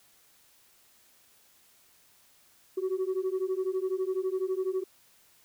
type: beating tone pair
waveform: sine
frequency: 370 / 382 Hz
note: F#4 / G4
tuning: 0 / -45 cents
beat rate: 12 Hz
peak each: -29 dBFS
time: 2.77-4.84 s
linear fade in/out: 10 ms
effects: tanh soft clip ceiling -24 dBFS + white hiss -62 dBFS RMS until 5.44 s